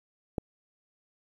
click, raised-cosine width 2 ms, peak -16 dBFS, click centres 0.382 s, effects 9-bit

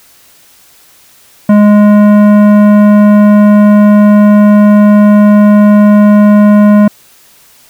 sine tone with tanh clipping, 207.7 Hz, G#3, in tune, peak -3 dBFS, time 1.49-6.88 s, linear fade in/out 5 ms, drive 14 dB, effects white hiss -42 dBFS RMS until 7.69 s

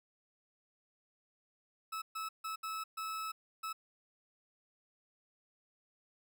40% pulse tone bursts at uneven times, 1301 Hz, E6, 23 cents flat, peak -37 dBFS, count 6, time 1.92-2.02 / 2.15-2.29 / 2.44-2.56 / 2.63-2.84 / 2.97-3.32 / 3.63-3.73 s, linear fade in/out 10 ms, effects none

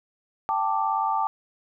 sine chord, G suspended second, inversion none, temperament just, 784 / 882 / 1176 Hz, G5 / A5 / D6, 0 / +4 / +2 cents, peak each -27 / -25 / -27 dBFS, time 0.49-1.27 s, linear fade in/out 0 ms, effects none

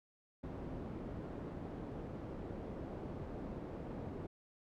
white low-pass noise, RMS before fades -45 dBFS, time 0.43-4.27 s, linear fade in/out 10 ms, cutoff 380 Hz, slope 12 dB/octave, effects none

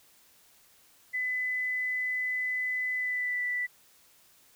sine tone with pitch glide, 2007 to 1974.8 Hz, B6 to B6, +27 to -1 cents, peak -28 dBFS, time 1.13-3.67 s, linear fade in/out 20 ms, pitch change -28 cents, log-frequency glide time 2.96-3.43 s, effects white hiss -61 dBFS RMS until 4.55 s

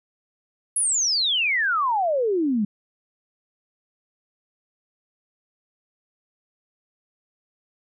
sine exponential sweep, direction down, 10860 to 197.3 Hz, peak -19 dBFS, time 0.76-2.65 s, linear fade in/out 5 ms, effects none

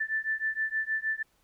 sine beating tone pair, 1760 / 1766.4 Hz, A6 / A6, 0 / +6 cents, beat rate 6.4 Hz, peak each -31 dBFS, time 0-1.23 s, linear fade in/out 10 ms, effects pink hiss -69 dBFS RMS until 1.43 s

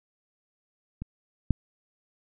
clicks, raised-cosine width 5 ms, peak -22 / -9 dBFS, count 2, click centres 1.02 / 1.507 s, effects none

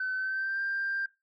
sine tone with pitch glide, 1520 to 1586.4 Hz, F#6 to G6, +46 to +20 cents, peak -28 dBFS, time 0-1.06 s, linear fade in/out 5 ms, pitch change +74 cents, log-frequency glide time 0.15-0.61 s, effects noise-tail reverb RT60 0.2 s tail -17 dB re dry + tanh soft clip ceiling -25 dBFS

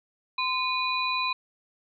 sine tone cluster, 1026 / 2465 / 3967 Hz, C6 / D#7 / B7, -34 / -17 / +7 cents, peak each -28 / -29 / -31 dBFS, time 0.38-1.33 s, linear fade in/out 5 ms, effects none

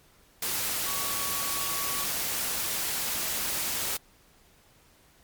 sine tone in noise, 1128 Hz, C#6, 30 cents sharp, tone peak -37 dBFS, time 0.86-2.04 s, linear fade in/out 5 ms, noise white, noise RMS -30 dBFS, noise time 0.42-3.97 s, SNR -10 dB, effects pink hiss -60 dBFS RMS until 5.23 s + MP3 96 kbps

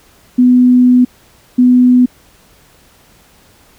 sine tone pair in turn, 249.1 / 249.1 Hz, B3 / B3, +15 / +15 cents, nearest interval unison, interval 0 cents, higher neither, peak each -4 dBFS, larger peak neither, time 0.38-1.05 / 1.58-2.06 s, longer first, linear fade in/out 10 ms, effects pink hiss -47 dBFS RMS until 3.78 s

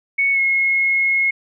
sine tone with pitch glide, 2217 to 2166 Hz, C#7 to C#7, 0 to -41 cents, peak -14 dBFS, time 0.18-1.31 s, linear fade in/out 10 ms, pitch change -41 cents, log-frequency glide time 0.32-0.4 s, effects none

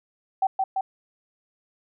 sine tone with echo, 768 Hz, G5, 36 cents flat, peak -18 dBFS, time 0.42-0.47 s, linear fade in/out 5 ms, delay 170 ms, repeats 2, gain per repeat -2 dB, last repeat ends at 0.81 s, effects none

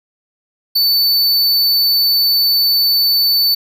square tone, 4510 Hz, C#8, 29 cents sharp, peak -11 dBFS, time 0.75-3.55 s, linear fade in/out 10 ms, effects none

